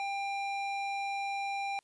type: tone with band-pass filter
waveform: square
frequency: 795 Hz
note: G5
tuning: 24 cents sharp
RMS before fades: -35 dBFS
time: 0-1.79 s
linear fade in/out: 0 ms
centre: 1700 Hz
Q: 1.1
effects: white hiss -73 dBFS RMS until 1.83 s + resampled to 22050 Hz